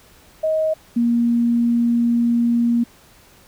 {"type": "tone pair in turn", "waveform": "sine", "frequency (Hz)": [630, 236], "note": ["D#5", "A#3"], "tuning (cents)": [21, 22], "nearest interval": "octave + perfect fourth", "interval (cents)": 1699, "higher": "first", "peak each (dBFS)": [-16, -14], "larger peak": "second", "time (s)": [[0.43, 0.74], [0.96, 2.84]], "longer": "second", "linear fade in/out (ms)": 10, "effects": ["pink hiss -50 dBFS RMS until 3.47 s"]}